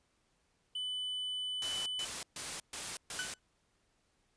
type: tone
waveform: triangle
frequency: 3000 Hz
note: F#7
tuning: 23 cents sharp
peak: -34 dBFS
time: 0.75-2.05 s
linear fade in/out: 5 ms
type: noise bursts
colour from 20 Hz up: white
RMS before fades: -40 dBFS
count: 5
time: 1.62-3.34 s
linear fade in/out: 2 ms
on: 240 ms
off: 130 ms
type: tone with exponential decay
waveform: 30% pulse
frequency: 1500 Hz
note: F#6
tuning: 23 cents sharp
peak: -30 dBFS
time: 3.19-3.39 s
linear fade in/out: 1 ms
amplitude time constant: 42 ms
effects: pink hiss -75 dBFS RMS until 4.36 s + resampled to 22050 Hz